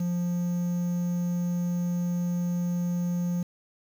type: tone with quantisation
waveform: triangle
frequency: 175.4 Hz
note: F3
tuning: 8 cents sharp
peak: -23 dBFS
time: 0-3.43 s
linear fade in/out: 5 ms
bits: 8
effects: none